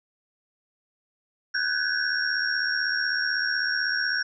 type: tone cluster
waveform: sine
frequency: 1491 / 1567 / 1677 / 5550 Hz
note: F#6 / G6 / G#6 / F8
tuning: +13 / -1 / +16 / -12 cents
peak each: -28 / -29 / -30 / -29 dBFS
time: 1.54-4.23 s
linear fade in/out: 10 ms
effects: none